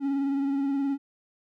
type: tone with vibrato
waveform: triangle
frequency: 276.9 Hz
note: C#4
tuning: 2 cents flat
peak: -22 dBFS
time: 0-0.98 s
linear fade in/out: 50 ms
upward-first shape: sine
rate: 19 Hz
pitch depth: 32 cents each way
effects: none